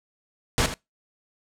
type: noise with echo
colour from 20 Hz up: pink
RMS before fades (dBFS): -21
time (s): 0.58-0.66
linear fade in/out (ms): 0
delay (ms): 80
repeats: 1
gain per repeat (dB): -11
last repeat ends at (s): 0.74
effects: noise-tail reverb RT60 0.2 s tail -23 dB re dry + low-pass 9000 Hz 12 dB/octave